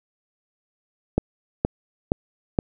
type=click train; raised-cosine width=2 ms; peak=-5 dBFS; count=4; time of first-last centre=1.18-2.588 s; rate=2.13 Hz; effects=none